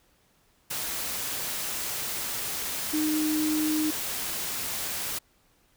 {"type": "tone in noise", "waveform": "sine", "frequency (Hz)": 307.9, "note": "D#4", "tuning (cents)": -18, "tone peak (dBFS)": -24, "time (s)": [2.93, 3.91], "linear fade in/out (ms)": 10, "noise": "white", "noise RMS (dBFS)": -32, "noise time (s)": [0.7, 5.19], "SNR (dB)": 5, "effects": ["pink hiss -65 dBFS RMS until 5.76 s"]}